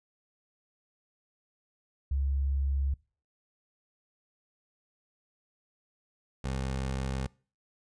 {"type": "tone pair in turn", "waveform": ["sine", "20% pulse"], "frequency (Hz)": [68.7, 66.04], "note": ["C#2", "C2"], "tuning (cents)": [-15, 17], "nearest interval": "minor second", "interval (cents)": 68, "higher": "first", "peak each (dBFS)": -26, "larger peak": "neither", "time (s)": [[2.11, 2.94], [6.44, 7.27]], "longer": "neither", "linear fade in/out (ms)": 5, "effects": ["noise-tail reverb RT60 0.4 s tail -24 dB re dry", "resampled to 22050 Hz"]}